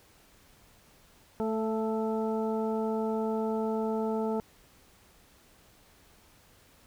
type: harmonic tone with a mistuned harmonic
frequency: 220 Hz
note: A3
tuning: in tune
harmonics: 1 / 2 / 3 / 4 / 6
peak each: -31 / -31 / -38 / -37 / -45 dBFS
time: 1.4-4.4 s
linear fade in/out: 0 ms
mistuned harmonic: 3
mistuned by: +21 cents
effects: pink hiss -60 dBFS RMS until 6.86 s